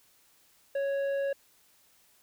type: tone with tanh clipping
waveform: triangle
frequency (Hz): 554.4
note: C#5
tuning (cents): 0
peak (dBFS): -29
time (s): 0.75-1.33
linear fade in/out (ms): 5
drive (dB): 12
effects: white hiss -64 dBFS RMS until 2.22 s